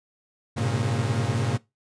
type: tone cluster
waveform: 40% pulse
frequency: 100.4 / 116.6 / 127.6 / 136.9 / 228 Hz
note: G2 / A#2 / C3 / C#3 / A#3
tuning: +42 / +1 / -43 / -21 / -38 cents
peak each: -28 / -26 / -33 / -28 / -35 dBFS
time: 0.56-1.58 s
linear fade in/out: 20 ms
effects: noise-tail reverb RT60 0.2 s tail -20 dB re dry + resampled to 22050 Hz